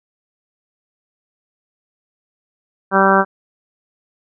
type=harmonic tone; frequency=194 Hz; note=G3; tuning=18 cents flat; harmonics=1 / 2 / 3 / 4 / 5 / 6 / 7 / 8; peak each=-18 / -18 / -18 / -18 / -18 / -18 / -18 / -18 dBFS; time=2.91-3.25 s; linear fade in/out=50 ms; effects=none